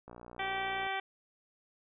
click train, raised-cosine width 1 ms, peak -34 dBFS, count 48, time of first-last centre 0.08-0.866 s, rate 59.8 Hz
harmonic tone, 386.9 Hz, G4, 23 cents flat, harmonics 1 / 2 / 3 / 4 / 5 / 6 / 7 / 8 / 9, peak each -44 / -36 / -44 / -41 / -41 / -41 / -52 / -46 / -48 dBFS, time 0.39-1 s, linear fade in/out 5 ms
effects none

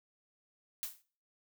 blue noise with exponential decay, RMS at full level -35 dBFS, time 0.83-1.02 s, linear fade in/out 0 ms, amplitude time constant 41 ms, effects noise-tail reverb RT60 0.4 s tail -18 dB re dry

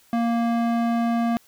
square tone with band-pass filter, 233.1 Hz, A#3, in tune, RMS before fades -22 dBFS, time 0.13-1.37 s, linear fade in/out 0 ms, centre 520 Hz, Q 0.71, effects white hiss -57 dBFS RMS until 1.47 s

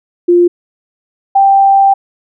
sine tone pair in turn, 350 / 785.7 Hz, F4 / G5, +4 / +4 cents, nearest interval octave + major second, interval 1400 cents, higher second, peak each -4 dBFS, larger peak neither, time 0.28-0.48 / 1.35-1.94 s, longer second, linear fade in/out 10 ms, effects none

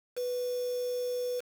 sine tone with quantisation, 493.9 Hz, B4, in tune, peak -30 dBFS, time 0.16-1.41 s, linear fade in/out 20 ms, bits 7, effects none

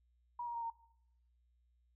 sine tone with pitch steps, 960 / 946.2 / 932.7 / 919.3 Hz, B5 / A#5 / A#5 / A#5, -49 / +26 / +1 / -24 cents, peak -38 dBFS, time 0.39-0.702 s, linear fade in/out 5 ms, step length 78 ms, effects noise-tail reverb RT60 0.7 s tail -18 dB re dry + added 60 Hz sine -70 dBFS peak until 1.95 s

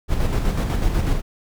brown noise with tremolo, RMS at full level -18 dBFS, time 0.08-1.22 s, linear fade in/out 50 ms, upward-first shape square, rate 8.1 Hz, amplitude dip 40%, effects none

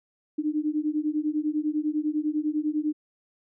sine beating tone pair, 298.2 / 308.2 Hz, D4 / D#4, +27 / -16 cents, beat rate 10 Hz, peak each -27 dBFS, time 0.38-2.93 s, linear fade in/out 10 ms, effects none

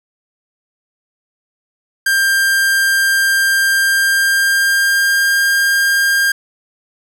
45% pulse tone with pitch glide, 1591 to 1604.8 Hz, G6 to G6, +25 to +40 cents, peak -11 dBFS, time 2.06-6.32 s, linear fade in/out 5 ms, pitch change +15 cents, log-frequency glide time 3.7-5.41 s, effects none

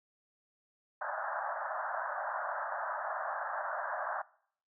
pink band-pass noise, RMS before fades -37 dBFS, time 1.01-4.22 s, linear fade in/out 5 ms, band 590 to 1700 Hz, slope 96 dB/octave, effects noise-tail reverb RT60 0.6 s tail -22 dB re dry

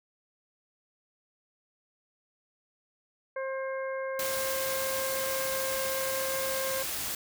harmonic tone, 532 Hz, C5, 29 cents sharp, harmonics 1 / 2 / 3 / 4, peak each -32 / -40 / -41 / -45 dBFS, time 3.36-6.83 s, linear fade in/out 5 ms
white noise, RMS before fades -34 dBFS, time 4.19-7.15 s, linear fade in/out 2 ms
effects none

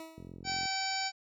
20% pulse tone with exponential decay, 322.6 Hz, E4, 37 cents flat, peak -36 dBFS, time 0-0.46 s, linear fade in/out 1 ms, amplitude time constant 99 ms
click train, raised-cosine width 3 ms, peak -33 dBFS, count 22, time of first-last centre 0.18-0.655 s, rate 44.2 Hz
harmonic tone, 770 Hz, G5, 31 cents flat, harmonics 1 / 2 / 3 / 4 / 5 / 6 / 7 / 9, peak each -36 / -41 / -39 / -47 / -45 / -37 / -41 / -42 dBFS, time 0.44-1.12 s, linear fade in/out 50 ms
effects high-pass 60 Hz 12 dB/octave

